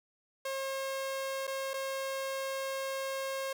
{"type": "tone with dropouts", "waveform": "sawtooth", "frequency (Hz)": 538, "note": "C5", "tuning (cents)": 48, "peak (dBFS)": -30, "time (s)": [0.45, 3.53], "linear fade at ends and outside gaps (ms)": 5, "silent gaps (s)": [[1.47, 1.476], [1.735, 1.739]], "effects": []}